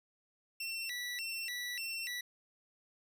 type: tone with vibrato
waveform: 25% pulse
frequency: 2300 Hz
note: D7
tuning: 37 cents flat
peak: -34 dBFS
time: 0.6-2.21 s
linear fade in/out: 5 ms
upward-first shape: square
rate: 1.7 Hz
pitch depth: 280 cents each way
effects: none